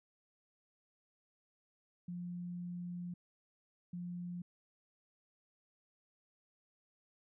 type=tone bursts at uneven times; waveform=sine; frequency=176.1 Hz; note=F3; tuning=15 cents sharp; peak=-40 dBFS; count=2; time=2.08-3.14 / 3.93-4.42 s; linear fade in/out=5 ms; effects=none